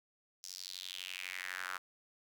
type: tone with high-pass filter sweep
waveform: square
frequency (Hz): 46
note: F#1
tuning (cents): -9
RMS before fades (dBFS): -44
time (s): 0.43-1.78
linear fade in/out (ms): 10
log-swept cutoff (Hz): 5700 to 1300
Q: 3.7
effects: none